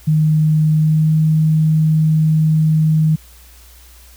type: tone with pitch glide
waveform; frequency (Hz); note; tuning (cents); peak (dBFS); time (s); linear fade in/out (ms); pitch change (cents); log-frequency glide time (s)
sine; 154.9 to 156.61; D#3 to D#3; -7 to +12; -10; 0.07-3.16; 10; +19; 0.72-1.13
effects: added 60 Hz sine -42 dBFS peak until 4.16 s + white hiss -46 dBFS RMS until 4.16 s